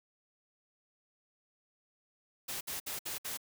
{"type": "noise bursts", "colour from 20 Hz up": "white", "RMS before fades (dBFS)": -39, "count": 5, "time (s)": [2.48, 3.374], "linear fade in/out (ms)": 10, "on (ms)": 130, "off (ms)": 61, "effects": []}